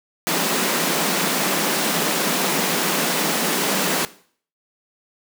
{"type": "high-pass noise", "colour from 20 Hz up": "pink", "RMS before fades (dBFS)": -21, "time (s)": [0.27, 4.05], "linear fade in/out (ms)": 0, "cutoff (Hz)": 160, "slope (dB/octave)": 96, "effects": ["noise-tail reverb RT60 0.5 s tail -17 dB re dry"]}